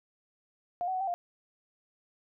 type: tone with pitch steps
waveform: sine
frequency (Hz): 706 / 751 / 744 / 776 / 701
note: F5 / F#5 / F#5 / G5 / F5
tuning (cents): +19 / +26 / +9 / -18 / +6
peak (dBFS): -29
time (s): 0.81-1.14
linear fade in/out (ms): 0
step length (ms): 66
effects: none